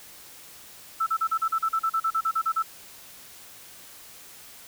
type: tone bursts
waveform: sine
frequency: 1322 Hz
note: E6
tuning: 5 cents sharp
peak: -21 dBFS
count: 16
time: 1-2.626 s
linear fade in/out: 10 ms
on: 66 ms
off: 38 ms
effects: white hiss -47 dBFS RMS until 4.67 s